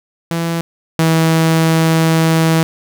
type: tone pair in turn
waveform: sawtooth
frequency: 167 / 162.15 Hz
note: E3 / E3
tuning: +23 / -28 cents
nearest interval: minor second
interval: 51 cents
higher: first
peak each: -12 / -6 dBFS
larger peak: second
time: 0.31-0.61 / 0.99-2.63 s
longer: second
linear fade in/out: 0 ms
effects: none